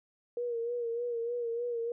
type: tone with vibrato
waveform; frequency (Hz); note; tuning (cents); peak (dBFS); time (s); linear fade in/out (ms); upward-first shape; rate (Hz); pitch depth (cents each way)
sine; 472.7; A#4; +24; -31; 0.37-1.92; 2; sine; 3.3; 47
effects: none